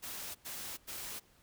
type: noise bursts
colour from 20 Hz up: white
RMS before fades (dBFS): -43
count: 3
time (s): 0.02-1.2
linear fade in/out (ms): 20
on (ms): 330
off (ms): 95
effects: pink hiss -66 dBFS RMS until 1.42 s